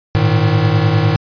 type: chord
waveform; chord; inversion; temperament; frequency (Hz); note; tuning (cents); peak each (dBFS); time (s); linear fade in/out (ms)
square; Ab suspended second; none; equal with one note detuned; 103.83 / 113.68 / 155.56; Ab2 / Bb2 / Eb3; 0 / -43 / 0; -16; 0.15-1.16; 0
effects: resampled to 11025 Hz